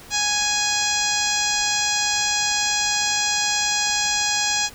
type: harmonic tone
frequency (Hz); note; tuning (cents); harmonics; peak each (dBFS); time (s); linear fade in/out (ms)
830.6; G#5; 0; 1 / 2 / 3 / 4 / 5 / 6 / 7 / 8 / 9; -28 / -28 / -28 / -28 / -28 / -28 / -28 / -28 / -28; 0.1-4.7; 50
effects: pink hiss -43 dBFS RMS until 4.74 s